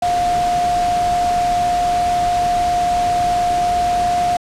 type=tone in noise; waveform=sine; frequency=708 Hz; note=F5; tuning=23 cents sharp; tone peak=-14 dBFS; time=0.02-4.37 s; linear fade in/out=5 ms; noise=pink; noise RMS=-27 dBFS; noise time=0.02-4.37 s; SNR=+10 dB; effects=low-pass 8000 Hz 12 dB/octave